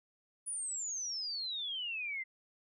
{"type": "exponential sweep", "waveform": "sine", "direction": "down", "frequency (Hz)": [9940, 2037], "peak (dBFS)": -36, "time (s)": [0.46, 2.24], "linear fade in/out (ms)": 20, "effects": []}